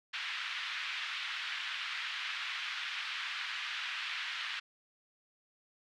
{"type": "band-pass noise", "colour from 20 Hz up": "white", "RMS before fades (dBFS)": -39, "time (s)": [0.13, 4.6], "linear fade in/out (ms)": 10, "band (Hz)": [1300, 3400], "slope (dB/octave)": 24, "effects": []}